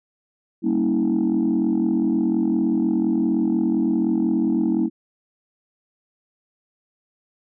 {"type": "chord", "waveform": "sine", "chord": "G diminished seventh", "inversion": "none", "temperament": "equal with one note detuned", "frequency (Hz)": [196, 233.1, 277.2, 323], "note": ["G3", "Bb3", "Db4", "Fb4"], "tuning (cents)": [0, 0, 0, -35], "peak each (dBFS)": [-24, -21, -24, -20], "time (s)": [0.62, 4.9], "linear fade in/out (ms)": 50, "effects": ["tanh soft clip ceiling -12 dBFS"]}